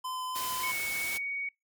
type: tone with vibrato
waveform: square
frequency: 1021 Hz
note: C6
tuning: 43 cents flat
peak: -34 dBFS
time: 0.04-0.72 s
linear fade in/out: 10 ms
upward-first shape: triangle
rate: 3.6 Hz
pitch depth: 8 cents each way
type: noise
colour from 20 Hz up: white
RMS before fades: -37 dBFS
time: 0.35-1.18 s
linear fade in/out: 10 ms
type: tone with pitch glide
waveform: sine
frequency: 2214 to 2241 Hz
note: C#7 to C#7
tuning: -3 to +18 cents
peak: -31 dBFS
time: 0.63-1.49 s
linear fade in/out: 5 ms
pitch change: +21 cents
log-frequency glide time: 0.88-1.17 s
effects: noise-tail reverb RT60 0.2 s tail -23 dB re dry + MP3 96 kbps